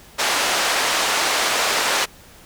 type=band-pass noise; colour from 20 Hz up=pink; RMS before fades=-20 dBFS; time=0.18-2.06 s; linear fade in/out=20 ms; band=650 to 7400 Hz; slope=12 dB/octave; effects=pink hiss -46 dBFS RMS until 2.45 s